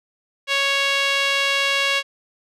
sawtooth tone with band-pass filter, 554.4 Hz, C#5, in tune, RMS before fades -20 dBFS, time 0.47-2.03 s, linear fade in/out 50 ms, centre 2900 Hz, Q 1.7, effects none

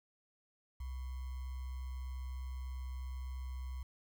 sine tone with sample-and-hold, 64.2 Hz, C2, 32 cents flat, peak -39 dBFS, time 0.8-3.83 s, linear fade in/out 5 ms, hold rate 1050 Hz, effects none

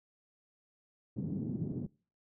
white band-pass noise, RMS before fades -37 dBFS, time 1.16-1.86 s, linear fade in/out 10 ms, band 110 to 270 Hz, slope 24 dB/octave
clicks, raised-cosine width 3 ms, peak -35 dBFS, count 2, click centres 1.717 / 1.863 s
effects noise-tail reverb RT60 0.4 s tail -24 dB re dry

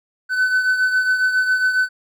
triangle beating tone pair, 1509 / 1516.3 Hz, F#6 / F#6, +34 / +42 cents, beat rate 7.3 Hz, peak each -14 / -22 dBFS, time 0.29-1.89 s, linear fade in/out 50 ms, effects none

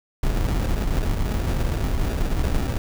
brown noise with sample-and-hold, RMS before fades -22 dBFS, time 0.23-2.78 s, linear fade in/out 5 ms, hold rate 1050 Hz, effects none

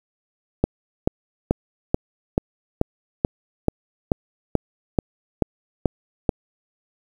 click train, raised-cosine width 2 ms, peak -3 dBFS, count 14, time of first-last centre 0.64-6.292 s, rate 2.3 Hz, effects 7-bit

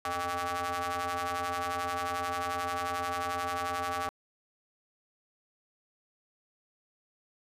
sawtooth ring-modulated tone, 174.61 Hz, F3, in tune, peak -24 dBFS, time 0.05-4.09 s, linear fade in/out 0 ms, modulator 966 Hz, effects resampled to 32000 Hz

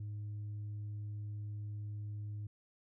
sine tone with tanh clipping, 104.4 Hz, G#2, 10 cents sharp, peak -40 dBFS, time 0-2.47 s, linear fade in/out 5 ms, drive 1 dB, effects none

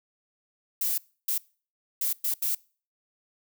violet noise bursts at uneven times, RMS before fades -27 dBFS, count 5, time 0.81-0.98 / 1.28-1.38 / 2.01-2.13 / 2.24-2.34 / 2.42-2.55 s, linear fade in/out 5 ms, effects noise-tail reverb RT60 0.4 s tail -24 dB re dry

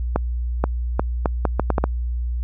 accelerating click train, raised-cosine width 1 ms, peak -4 dBFS, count 9, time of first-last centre 0.16-1.84 s, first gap 480 ms, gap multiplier 0.74, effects added 60 Hz sine -21 dBFS peak until 2.43 s

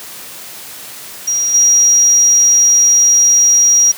sine tone with level steps, 5720 Hz, F8, 41 cents sharp, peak -12 / -6 dBFS, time 1.27-3.92 s, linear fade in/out 10 ms, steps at 1.54 s, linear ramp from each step 5 ms, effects white hiss -31 dBFS RMS until 3.97 s + high-pass 100 Hz 12 dB/octave

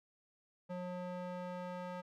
square tone with band-pass filter sweep, 180 Hz, F#3, 47 cents flat, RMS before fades -43 dBFS, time 0.69-2.02 s, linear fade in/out 20 ms, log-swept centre 530 to 840 Hz, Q 0.95, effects none

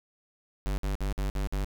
square tone bursts, 49 Hz, G1, in tune, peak -28 dBFS, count 6, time 0.66-1.645 s, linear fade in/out 0 ms, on 120 ms, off 53 ms, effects none

